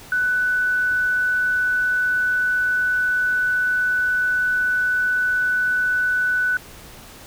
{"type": "tone", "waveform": "sine", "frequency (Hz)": 1492, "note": "F#6", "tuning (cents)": 14, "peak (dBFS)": -17, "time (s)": [0.12, 6.57], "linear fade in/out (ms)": 2, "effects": ["pink hiss -42 dBFS RMS until 7.26 s"]}